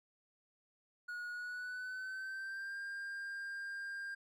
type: tone with pitch glide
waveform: triangle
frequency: 1450 to 1599.6 Hz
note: F#6 to G6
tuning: -35 to +35 cents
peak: -39 dBFS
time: 1.08-4.15 s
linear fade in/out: 10 ms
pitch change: +170 cents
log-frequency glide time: 1.31-2.78 s
effects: none